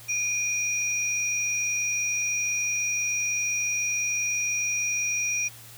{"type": "tone pair together", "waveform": "sine", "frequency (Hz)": [2431, 5735], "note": ["D#7", "F8"], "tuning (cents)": [-41, 45], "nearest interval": "octave + minor third", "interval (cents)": 1486, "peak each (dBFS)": -27, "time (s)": [0.08, 5.49], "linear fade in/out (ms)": 20, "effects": ["added 115 Hz sine -50 dBFS peak until 5.77 s", "white hiss -47 dBFS RMS until 5.77 s"]}